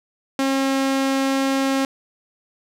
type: tone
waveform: sawtooth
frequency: 269.9 Hz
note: C#4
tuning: 46 cents flat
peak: -14 dBFS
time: 0.39-1.85 s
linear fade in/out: 2 ms
effects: low-pass 9000 Hz 12 dB/octave + 8-bit